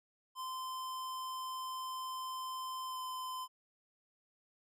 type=tone with pitch glide; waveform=square; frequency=1034 to 1025.7 Hz; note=C6 to C6; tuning=-21 to -35 cents; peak=-40 dBFS; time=0.35-3.48 s; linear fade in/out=50 ms; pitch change=-14 cents; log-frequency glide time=2.87-2.98 s; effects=none